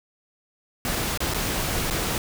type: noise with dropouts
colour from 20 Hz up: pink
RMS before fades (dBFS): -26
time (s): 0.85-2.18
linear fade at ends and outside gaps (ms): 1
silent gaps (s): 1.175-1.204 / 1.338-1.344 / 1.901-1.908
effects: none